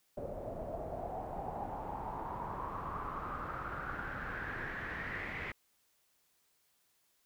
pink noise with low-pass filter sweep, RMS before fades -41 dBFS, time 0.17-5.52 s, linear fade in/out 5 ms, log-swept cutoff 570 to 2100 Hz, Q 5.8, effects white hiss -74 dBFS RMS until 7.25 s

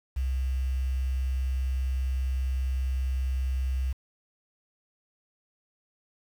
sine tone with quantisation, 65 Hz, C2, 11 cents flat, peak -25 dBFS, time 0.16-3.93 s, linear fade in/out 10 ms, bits 8, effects none

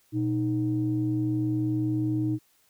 sine tone pair together, 120.64 / 311.1 Hz, B2 / D#4, -40 / 0 cents, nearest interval octave + major third, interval 1640 cents, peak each -27 / -25 dBFS, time 0.12-2.39 s, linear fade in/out 50 ms, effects tanh soft clip ceiling -16 dBFS + white hiss -65 dBFS RMS until 2.69 s

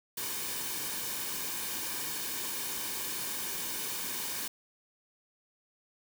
white noise with comb filter, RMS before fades -36 dBFS, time 0.17-4.48 s, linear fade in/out 5 ms, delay 1.5 ms, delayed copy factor -0.55, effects none

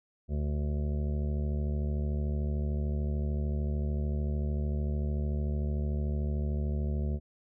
harmonic tone, 73.42 Hz, D2, in tune, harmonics 1 / 2 / 3 / 5 / 6 / 7 / 8 / 9, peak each -29 / -36 / -38 / -44 / -51 / -49 / -52 / -51 dBFS, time 0.28-7.2 s, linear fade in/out 50 ms, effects none

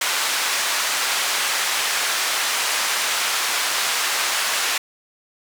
pink band-pass noise, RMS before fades -22 dBFS, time 0.01-4.78 s, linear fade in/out 5 ms, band 1100 to 10000 Hz, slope 12 dB/octave, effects none

